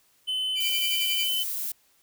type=tone; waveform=triangle; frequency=3038 Hz; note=F#7; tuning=45 cents sharp; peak=-24 dBFS; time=0.27-1.44 s; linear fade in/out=20 ms
type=tone with tremolo; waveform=sawtooth; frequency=2353 Hz; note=D7; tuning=3 cents sharp; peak=-25 dBFS; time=0.55-1.29 s; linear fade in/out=50 ms; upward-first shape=sine; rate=11 Hz; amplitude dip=75%
type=noise; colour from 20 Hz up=violet; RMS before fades=-31 dBFS; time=0.6-1.72 s; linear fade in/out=5 ms
effects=white hiss -64 dBFS RMS until 2.02 s